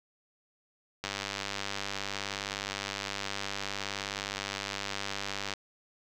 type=click train; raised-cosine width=0.2 ms; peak=-16 dBFS; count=448; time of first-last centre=1.04-5.537 s; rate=99.4 Hz; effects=none